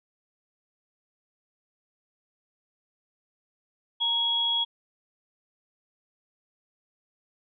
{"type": "tone pair together", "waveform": "sine", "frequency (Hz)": [927, 3325], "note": ["A#5", "G#7"], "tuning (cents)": [-10, 1], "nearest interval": "octave + minor seventh", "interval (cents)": 2211, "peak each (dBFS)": [-34, -23], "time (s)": [4, 4.65], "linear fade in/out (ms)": 20, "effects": []}